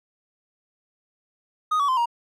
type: tone with pitch steps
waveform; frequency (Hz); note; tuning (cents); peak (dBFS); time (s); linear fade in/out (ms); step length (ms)
triangle; 1244.5 / 1134.6 / 1034.5 / 943.2; D#6 / C#6 / C6 / A#5; 0 / +40 / -20 / +20; -17; 1.71-2.058; 10; 87
effects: none